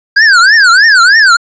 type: tone with vibrato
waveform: square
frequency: 1578 Hz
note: G6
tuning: 11 cents sharp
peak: -3 dBFS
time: 0.16-1.37 s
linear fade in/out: 10 ms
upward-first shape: triangle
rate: 3.2 Hz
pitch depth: 290 cents each way
effects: resampled to 16000 Hz + 7-bit